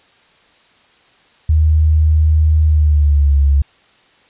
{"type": "tone with pitch glide", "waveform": "sine", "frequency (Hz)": [77.78, 70.1], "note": ["D#2", "C#2"], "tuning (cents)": [0, 20], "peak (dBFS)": -8, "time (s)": [1.49, 3.62], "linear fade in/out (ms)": 5, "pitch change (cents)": -180, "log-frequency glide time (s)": [2.64, 3.36], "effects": ["white hiss -51 dBFS RMS until 4.29 s", "resampled to 8000 Hz"]}